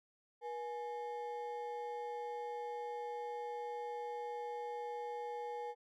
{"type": "ring-modulated tone", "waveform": "triangle", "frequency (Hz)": 659.3, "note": "E5", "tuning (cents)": 0, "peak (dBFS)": -35, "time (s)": [0.41, 5.75], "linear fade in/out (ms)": 50, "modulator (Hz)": 179, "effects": []}